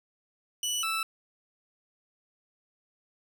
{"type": "tone pair in turn", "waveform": "20% pulse", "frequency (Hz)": [2960, 1318.5], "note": ["F#7", "E6"], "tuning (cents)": [0, 0], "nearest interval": "octave + major second", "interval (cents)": 1400, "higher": "first", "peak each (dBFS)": -23, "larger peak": "neither", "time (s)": [[0.63, 0.83], [0.83, 1.03]], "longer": "neither", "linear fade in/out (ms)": 2, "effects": []}